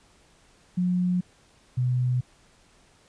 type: tone pair in turn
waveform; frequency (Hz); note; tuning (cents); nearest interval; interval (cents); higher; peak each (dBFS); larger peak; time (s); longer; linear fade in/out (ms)
sine; 180 / 125.31; F#3 / B2; -47 / +26; tritone; 627; first; -21; neither; 0.77-1.21 / 1.77-2.21; neither; 10
effects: pink hiss -59 dBFS RMS until 3.08 s + resampled to 22050 Hz